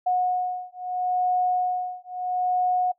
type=beating tone pair; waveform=sine; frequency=728 / 728.76 Hz; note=F#5 / F#5; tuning=-28 / -26 cents; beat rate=0.76 Hz; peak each=-25 dBFS; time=0.06-2.92 s; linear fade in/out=10 ms; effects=noise-tail reverb RT60 0.1 s tail -20 dB re dry